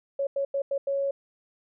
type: tone bursts at uneven times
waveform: sine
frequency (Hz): 554.4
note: C#5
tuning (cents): 0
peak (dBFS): -24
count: 5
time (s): 0.19-0.27 / 0.36-0.45 / 0.54-0.62 / 0.71-0.78 / 0.87-1.11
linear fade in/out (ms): 5
effects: none